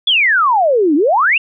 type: exponential two-way sweep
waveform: sine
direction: down then up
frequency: 3520 to 277.2 to 2846 Hz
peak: -9 dBFS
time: 0.07-1.38 s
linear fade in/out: 5 ms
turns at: 0.95 s
effects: none